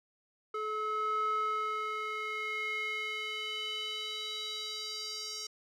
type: tone with band-pass filter sweep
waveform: square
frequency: 430 Hz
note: A4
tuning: 40 cents flat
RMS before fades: -36 dBFS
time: 0.54-5.47 s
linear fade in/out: 5 ms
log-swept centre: 1000 to 5500 Hz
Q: 3.9
effects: none